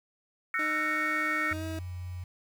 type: chord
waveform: sine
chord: F# dominant seventh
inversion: third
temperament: just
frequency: 1332 / 1480 / 1850 / 2220 Hz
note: E6 / F#6 / A#6 / C#7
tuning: +18 / 0 / -14 / +2 cents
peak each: -33 / -37 / -31 / -32 dBFS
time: 0.54-1.53 s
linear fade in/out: 2 ms
type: tone with pitch glide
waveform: 30% pulse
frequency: 307.1 to 320.5 Hz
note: D#4 to E4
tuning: -23 to -49 cents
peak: -33 dBFS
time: 0.59-1.79 s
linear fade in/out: 2 ms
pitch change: +74 cents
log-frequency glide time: 1.48-1.65 s
type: tone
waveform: sine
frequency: 89.6 Hz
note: F2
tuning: 45 cents sharp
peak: -35 dBFS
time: 1.51-2.24 s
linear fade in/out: 5 ms
effects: 9-bit